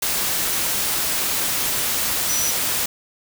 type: tone in noise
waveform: sine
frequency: 5890 Hz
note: F#8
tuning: 9 cents flat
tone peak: -22 dBFS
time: 2.29-2.51 s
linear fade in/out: 5 ms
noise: white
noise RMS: -22 dBFS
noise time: 0.02-2.86 s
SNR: -3 dB
effects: none